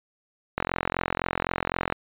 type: click train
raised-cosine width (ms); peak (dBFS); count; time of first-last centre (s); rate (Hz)
0.5; -9; 60; 0.58-1.924; 43.9
effects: resampled to 8000 Hz